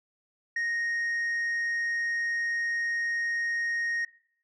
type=tone; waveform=sine; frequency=1864.7 Hz; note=A#6; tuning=in tune; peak=-24 dBFS; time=0.56-4.05 s; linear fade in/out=5 ms; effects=noise-tail reverb RT60 0.6 s tail -20 dB re dry + tanh soft clip ceiling -26 dBFS